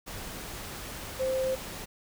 sine tone in noise, 523.3 Hz, C5, in tune, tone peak -26 dBFS, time 1.19-1.56 s, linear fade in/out 20 ms, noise pink, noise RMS -40 dBFS, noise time 0.06-1.86 s, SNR +11 dB, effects none

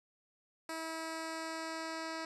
10% pulse tone with low-pass filter sweep, 323.3 Hz, E4, 34 cents flat, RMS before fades -41 dBFS, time 0.69-2.25 s, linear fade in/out 2 ms, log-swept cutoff 9700 to 6000 Hz, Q 1.3, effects none

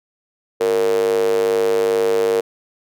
square tone with high-pass filter, 51.2 Hz, G#1, 24 cents flat, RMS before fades -17 dBFS, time 0.6-2.41 s, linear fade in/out 10 ms, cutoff 450 Hz, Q 9.1, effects none

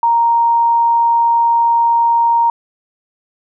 sine tone, 932.3 Hz, A#5, in tune, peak -9 dBFS, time 0.03-2.5 s, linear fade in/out 2 ms, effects none

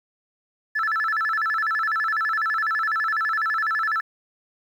sine tone with vibrato, 1514 Hz, F#6, 39 cents sharp, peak -19 dBFS, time 0.75-4.01 s, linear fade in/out 10 ms, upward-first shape square, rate 12 Hz, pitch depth 230 cents each way, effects tanh soft clip ceiling -18 dBFS + 9-bit

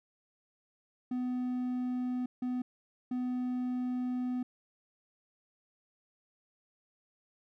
triangle tone bursts at uneven times, 250 Hz, B3, 21 cents sharp, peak -29 dBFS, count 3, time 1.11-2.26 / 2.42-2.62 / 3.11-4.43 s, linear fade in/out 5 ms, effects none

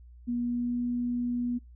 sine tone with pitch glide, 240.6 to 242.7 Hz, B3 to B3, -45 to -30 cents, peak -27 dBFS, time 0.27-1.59 s, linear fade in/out 20 ms, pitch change +15 cents, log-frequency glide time 0.4-0.83 s, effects noise-tail reverb RT60 0.2 s tail -24 dB re dry + added 60 Hz sine -48 dBFS peak until 1.75 s

